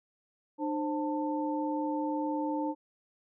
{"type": "tone cluster", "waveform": "sine", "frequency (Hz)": [302.1, 528, 889], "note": ["D4", "C5", "A5"], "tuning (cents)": [49, 16, 18], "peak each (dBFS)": [-31, -37, -35], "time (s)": [0.58, 2.75], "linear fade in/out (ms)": 50, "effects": []}